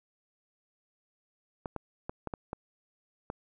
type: clicks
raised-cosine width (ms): 1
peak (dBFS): -21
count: 7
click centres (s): 1.658 / 1.763 / 2.095 / 2.273 / 2.338 / 2.531 / 3.301
effects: none